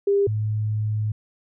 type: tone pair in turn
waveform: sine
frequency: 400.4 / 107.13 Hz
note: G4 / A2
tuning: +37 / -46 cents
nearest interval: octave + major seventh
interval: 2283 cents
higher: first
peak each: -16 / -21 dBFS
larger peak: first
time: 0.07-0.27 / 0.27-1.12 s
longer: second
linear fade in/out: 5 ms
effects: none